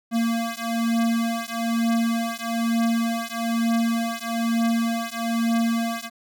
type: beating tone pair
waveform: square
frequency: 229.7 / 230.8 Hz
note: A#3 / A#3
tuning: -25 / -17 cents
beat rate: 1.1 Hz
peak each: -25 dBFS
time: 0.11-6.1 s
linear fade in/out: 50 ms
effects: none